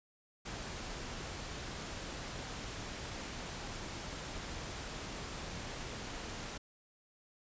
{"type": "noise", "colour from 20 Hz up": "pink", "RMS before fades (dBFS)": -43, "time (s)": [0.45, 6.58], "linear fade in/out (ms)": 10, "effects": ["resampled to 16000 Hz"]}